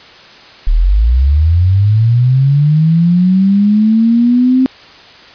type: linear sweep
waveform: sine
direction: up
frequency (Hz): 35 to 262.6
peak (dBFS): -6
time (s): 0.67-4.66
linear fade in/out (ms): 0
effects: white hiss -37 dBFS RMS until 5.34 s + resampled to 11025 Hz